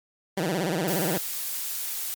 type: tone with vibrato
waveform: 15% pulse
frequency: 174.7 Hz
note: F3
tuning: 1 cent sharp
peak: -18 dBFS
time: 0.37-1.18 s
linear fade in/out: 5 ms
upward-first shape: sine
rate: 17 Hz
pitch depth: 220 cents each way
type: noise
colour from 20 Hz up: blue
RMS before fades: -31 dBFS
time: 0.88-2.14 s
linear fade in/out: 0 ms
effects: MP3 96 kbps